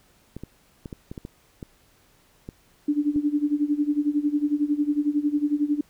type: clicks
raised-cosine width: 3 ms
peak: -22 dBFS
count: 10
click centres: 0.366 / 0.436 / 0.858 / 0.928 / 1.115 / 1.178 / 1.251 / 1.628 / 2.489 / 3.161 s
type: tone with tremolo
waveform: sine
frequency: 293.7 Hz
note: D4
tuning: in tune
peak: -17 dBFS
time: 2.88-5.81 s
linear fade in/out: 5 ms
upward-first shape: sine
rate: 11 Hz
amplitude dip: 85%
effects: pink hiss -60 dBFS RMS until 5.89 s